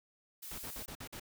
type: noise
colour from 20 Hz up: blue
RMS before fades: -46 dBFS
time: 0.42-0.86 s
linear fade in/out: 10 ms
type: noise bursts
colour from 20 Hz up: pink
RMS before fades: -46 dBFS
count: 6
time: 0.51-1.198 s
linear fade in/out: 5 ms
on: 73 ms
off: 50 ms
effects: none